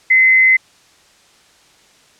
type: tone with frequency modulation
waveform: sine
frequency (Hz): 2051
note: C7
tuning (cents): -35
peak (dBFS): -7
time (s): 0.1-0.57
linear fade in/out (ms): 10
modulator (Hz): 177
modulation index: 0.25
effects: white hiss -50 dBFS RMS until 2.19 s + low-pass 7000 Hz 12 dB/octave